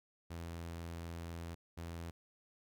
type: tone bursts at uneven times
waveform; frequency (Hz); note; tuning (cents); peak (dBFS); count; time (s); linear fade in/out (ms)
sawtooth; 84.1; E2; +35; -39; 2; 0.3-1.55 / 1.77-2.11; 10
effects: none